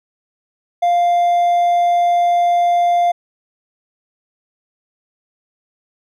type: tone with hard clipping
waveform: triangle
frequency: 698.5 Hz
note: F5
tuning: in tune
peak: -12 dBFS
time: 0.82-3.12 s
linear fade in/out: 10 ms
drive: 5 dB
effects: none